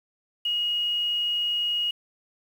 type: tone with quantisation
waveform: sine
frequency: 2883 Hz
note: F#7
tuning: 46 cents flat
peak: -23 dBFS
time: 0.45-1.91 s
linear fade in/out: 5 ms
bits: 8
effects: none